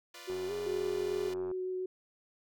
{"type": "chord", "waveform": "5% pulse", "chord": "B diminished", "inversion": "second", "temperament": "equal", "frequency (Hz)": [349.2, 493.9, 587.3], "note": ["F4", "B4", "D5"], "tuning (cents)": [0, 0, 0], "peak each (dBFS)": -40, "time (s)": [0.14, 1.34], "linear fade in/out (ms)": 5}
{"type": "tone with pitch glide", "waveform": "sine", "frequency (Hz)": [370, 412.9], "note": ["F#4", "G#4"], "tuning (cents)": [0, -10], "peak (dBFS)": -34, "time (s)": [0.27, 1.3], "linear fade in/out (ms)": 20, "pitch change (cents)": 190, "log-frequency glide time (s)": [0.47, 0.52]}
{"type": "click train", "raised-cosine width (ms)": 1, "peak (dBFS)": -33, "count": 111, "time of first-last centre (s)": [0.3, 1.514], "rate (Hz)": 90.6}
{"type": "tone with vibrato", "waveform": "sine", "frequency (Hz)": 370, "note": "F#4", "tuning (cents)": 0, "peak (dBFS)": -33, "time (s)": [0.66, 1.86], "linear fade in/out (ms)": 5, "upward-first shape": "triangle", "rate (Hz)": 7, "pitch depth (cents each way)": 8}
{"effects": []}